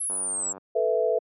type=exponential sweep; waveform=sine; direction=down; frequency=11175 to 7459 Hz; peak=-26 dBFS; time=0-0.53 s; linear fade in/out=10 ms
type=click train; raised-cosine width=1 ms; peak=-27 dBFS; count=47; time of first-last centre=0.1-0.579 s; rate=96 Hz
type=chord; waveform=sine; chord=A suspended second; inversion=none; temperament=equal; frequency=440 / 493.9 / 659.3 Hz; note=A4 / B4 / E5; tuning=0 / 0 / 0 cents; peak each=-25 dBFS; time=0.75-1.19 s; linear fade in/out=10 ms
effects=high-pass 200 Hz 12 dB/octave